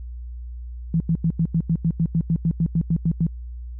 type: tone bursts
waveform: sine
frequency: 164.9 Hz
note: E3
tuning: 1 cent sharp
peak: -16 dBFS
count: 16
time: 0.94-3.267 s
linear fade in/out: 2 ms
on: 62 ms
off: 89 ms
effects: added 60 Hz sine -31 dBFS peak until 3.79 s